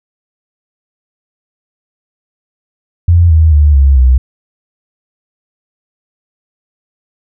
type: tone with pitch steps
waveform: sine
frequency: 86 / 79.78 / 74.01 / 68.65 / 63.69 Hz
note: F2 / D#2 / D2 / C#2 / C2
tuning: -26 / +44 / +14 / -16 / -46 cents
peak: -3 dBFS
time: 3.08-4.18 s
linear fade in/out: 5 ms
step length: 220 ms
effects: none